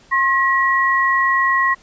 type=tone pair together; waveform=sine; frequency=1072 / 1910.1 Hz; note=C6 / A#6; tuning=+42 / +42 cents; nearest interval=minor seventh; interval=1000 cents; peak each=-16 dBFS; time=0.11-1.75 s; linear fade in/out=20 ms; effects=pink hiss -50 dBFS RMS until 1.82 s + resampled to 16000 Hz